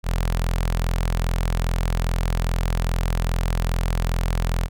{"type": "tone with notch filter", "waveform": "sawtooth", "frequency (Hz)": 42.45, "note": "F1", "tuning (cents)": -48, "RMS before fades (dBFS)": -22, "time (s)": [0.03, 4.69], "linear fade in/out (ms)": 50, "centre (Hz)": 310, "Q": 1.1, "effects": []}